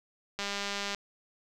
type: click train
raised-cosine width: 0.2 ms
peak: -17 dBFS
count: 113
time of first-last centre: 0.39-0.947 s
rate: 201 Hz
effects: none